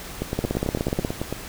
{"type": "two click trains", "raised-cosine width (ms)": 2, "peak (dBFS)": [-9, -12], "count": [12, 11], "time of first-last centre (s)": [[0.39, 1.049], [0.22, 1.326]], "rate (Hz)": [16.7, 9.04], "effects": ["pink hiss -37 dBFS RMS until 1.48 s"]}